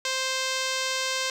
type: tone with low-pass filter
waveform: 5% pulse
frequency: 523.3 Hz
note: C5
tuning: in tune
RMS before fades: -28 dBFS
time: 0.05-1.3 s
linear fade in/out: 2 ms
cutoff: 8900 Hz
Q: 0.88
effects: none